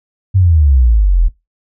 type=exponential sweep; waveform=sine; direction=down; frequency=98.9 to 39.09 Hz; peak=-6 dBFS; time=0.34-1.29 s; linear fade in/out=20 ms; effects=noise-tail reverb RT60 0.2 s tail -19 dB re dry